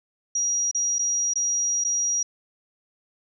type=tone with dropouts; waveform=sine; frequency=5740 Hz; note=F8; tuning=47 cents sharp; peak=-21 dBFS; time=0.35-2.23 s; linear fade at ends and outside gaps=5 ms; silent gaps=0.713-0.747 / 0.985-0.991 / 1.337-1.356 / 1.84-1.847 s; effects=none

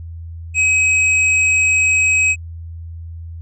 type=tone with hard clipping; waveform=triangle; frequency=2541 Hz; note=D#7; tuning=36 cents sharp; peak=-13 dBFS; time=0.54-2.36 s; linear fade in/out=50 ms; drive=16 dB; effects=added 83 Hz sine -28 dBFS peak until 3.41 s + resampled to 24000 Hz

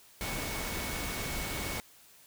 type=tone in noise; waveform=sine; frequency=2217 Hz; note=C#7; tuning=in tune; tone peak=-43 dBFS; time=0.21-1.8 s; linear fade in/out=0 ms; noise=pink; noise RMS=-36 dBFS; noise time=0.21-1.8 s; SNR=-10 dB; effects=white hiss -58 dBFS RMS until 2.26 s

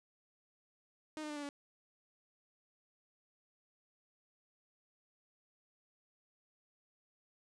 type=tone with pitch steps; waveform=sawtooth; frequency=309 / 302.8 / 296.8 / 290.8 / 285 Hz; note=D#4 / D#4 / D4 / D4 / C#4; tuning=-12 / -47 / +18 / -17 / +48 cents; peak=-37 dBFS; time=1.17-1.49 s; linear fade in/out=0 ms; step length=64 ms; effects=resampled to 22050 Hz

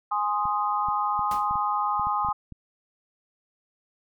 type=chord; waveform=sine; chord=Ab major; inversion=none; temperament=equal; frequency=830.6 / 1046.5 / 1244.5 Hz; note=Ab5 / C6 / Eb6; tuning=0 / 0 / 0 cents; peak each=-27 / -28 / -27 dBFS; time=0.11-2.33 s; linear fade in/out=10 ms
type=clicks; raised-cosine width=5 ms; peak=-28 dBFS; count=10; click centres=0.455 / 0.886 / 1.193 / 1.51 / 1.556 / 1.996 / 2.07 / 2.248 / 2.287 / 2.523 s
type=noise with exponential decay; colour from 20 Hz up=pink; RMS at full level=-34 dBFS; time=1.31-1.51 s; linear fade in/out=2 ms; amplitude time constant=42 ms
effects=none

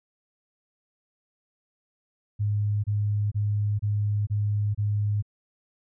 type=tone bursts; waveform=sine; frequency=103.83 Hz; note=G#2; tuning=in tune; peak=-22 dBFS; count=6; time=2.39-5.225 s; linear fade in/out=20 ms; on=450 ms; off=27 ms; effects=none

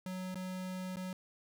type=tone with dropouts; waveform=square; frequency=185 Hz; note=F#3; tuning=in tune; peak=-39 dBFS; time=0.06-1.13 s; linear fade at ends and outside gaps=2 ms; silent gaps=0.345-0.355 / 0.959-0.968 s; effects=none

